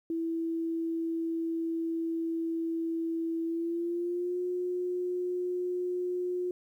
sine tone with pitch glide, 329.6 to 359.4 Hz, E4 to F4, 0 to +50 cents, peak -29 dBFS, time 0.1-6.51 s, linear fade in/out 2 ms, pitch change +150 cents, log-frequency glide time 3.44-4.4 s, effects 11-bit

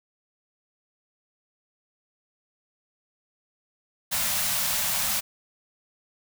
white band-stop noise, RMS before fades -26 dBFS, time 4.11-5.21 s, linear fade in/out 20 ms, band 240 to 550 Hz, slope 96 dB/octave, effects none

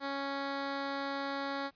10% pulse tone, 277.2 Hz, C#4, in tune, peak -26 dBFS, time 0-1.71 s, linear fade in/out 50 ms, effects pink hiss -71 dBFS RMS until 1.75 s + resampled to 11025 Hz

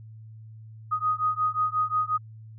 sine beating tone pair, 1244.5 / 1250.1 Hz, D#6 / D#6, 0 / +8 cents, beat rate 5.6 Hz, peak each -26 dBFS, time 0.91-2.18 s, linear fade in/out 20 ms, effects added 110 Hz sine -42 dBFS peak until 2.58 s

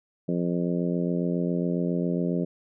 harmonic tone, 87.31 Hz, F2, in tune, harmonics 2 / 3 / 4 / 5 / 6 / 7, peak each -26 / -30 / -32 / -34 / -36 / -37 dBFS, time 0.28-2.45 s, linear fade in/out 10 ms, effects none

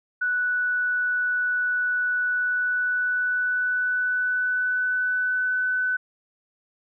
sine tone with pitch glide, 1480 to 1503.3 Hz, F#6 to F#6, 0 to +27 cents, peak -21 dBFS, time 0.21-5.97 s, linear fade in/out 10 ms, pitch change +27 cents, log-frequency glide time 2.27-5.63 s, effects none

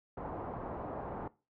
white low-pass noise, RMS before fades -41 dBFS, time 0.17-1.28 s, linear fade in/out 5 ms, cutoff 950 Hz, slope 24 dB/octave, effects noise-tail reverb RT60 0.3 s tail -20 dB re dry

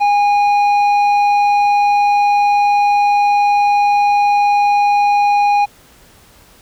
sine tone with tanh clipping, 819 Hz, G#5, 24 cents flat, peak -11 dBFS, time 0-5.66 s, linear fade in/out 20 ms, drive 8 dB, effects pink hiss -46 dBFS RMS until 6.61 s

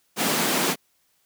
pink high-pass noise, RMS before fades -23 dBFS, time 0.16-0.76 s, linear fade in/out 50 ms, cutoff 160 Hz, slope 48 dB/octave, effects white hiss -67 dBFS RMS until 1.25 s

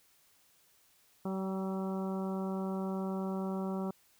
harmonic tone with a mistuned harmonic, 190.6 Hz, G3, 48 cents flat, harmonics 1 / 2 / 3 / 4 / 5 / 6 / 7, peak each -34 / -40 / -44 / -46 / -48 / -50 / -51 dBFS, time 1.25-3.91 s, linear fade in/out 5 ms, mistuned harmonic 4, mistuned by +16 cents, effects white hiss -67 dBFS RMS until 4.19 s

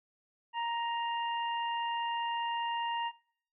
harmonic tone, 935 Hz, A#5, 5 cents sharp, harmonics 1 / 2 / 3, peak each -32 / -42 / -41 dBFS, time 0.53-3.12 s, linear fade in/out 50 ms, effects noise-tail reverb RT60 0.6 s tail -22 dB re dry

